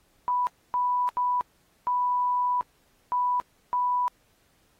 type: tone bursts at uneven times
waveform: sine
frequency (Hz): 987.8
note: B5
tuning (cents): 0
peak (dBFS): -22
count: 6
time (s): 0.28-0.47 / 0.74-1.09 / 1.17-1.41 / 1.87-2.61 / 3.12-3.4 / 3.73-4.08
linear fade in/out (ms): 0
effects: pink hiss -66 dBFS RMS until 4.79 s + AAC 48 kbps